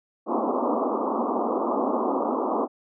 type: band-pass noise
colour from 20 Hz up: pink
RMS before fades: -25 dBFS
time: 0.26-2.68 s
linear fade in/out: 50 ms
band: 220 to 1200 Hz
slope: 96 dB/octave
effects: none